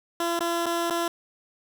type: tone with dropouts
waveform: 15% pulse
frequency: 340 Hz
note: F4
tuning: 46 cents flat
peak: -18 dBFS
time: 0.2-1.08 s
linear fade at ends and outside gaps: 2 ms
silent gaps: 0.392-0.406 / 0.659-0.664 / 0.9-0.906 s
effects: none